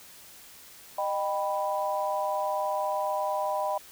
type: chord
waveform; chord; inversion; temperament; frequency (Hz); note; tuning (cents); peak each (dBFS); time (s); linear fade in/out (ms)
sine; Eb augmented; none; equal with one note detuned; 613.3 / 784 / 987.8; Eb5 / G5 / B5; -25 / 0 / 0; -30 / -31 / -31; 0.98-3.78; 5
effects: white hiss -50 dBFS RMS until 3.91 s